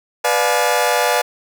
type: chord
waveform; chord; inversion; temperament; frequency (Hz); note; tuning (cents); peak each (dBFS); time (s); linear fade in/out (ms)
sawtooth; B diminished seventh; none; just; 493.9 / 592.7 / 711.2 / 853.4; B4 / D5 / F5 / Ab5; 0 / +16 / +31 / +47; -16; 0.24-1.22; 10
effects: none